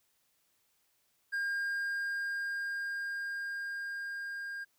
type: tone with level ramp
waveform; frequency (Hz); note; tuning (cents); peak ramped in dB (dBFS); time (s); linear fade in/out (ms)
triangle; 1610; G6; +46; -29 to -36; 1.32-4.65; 20
effects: white hiss -74 dBFS RMS until 4.78 s